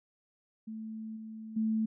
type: tone with level steps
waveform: sine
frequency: 220 Hz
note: A3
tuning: in tune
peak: -38 / -41 / -27 dBFS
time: 0.67-1.86 s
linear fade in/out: 10 ms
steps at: 1.16 / 1.56 s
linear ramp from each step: 10 ms
effects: none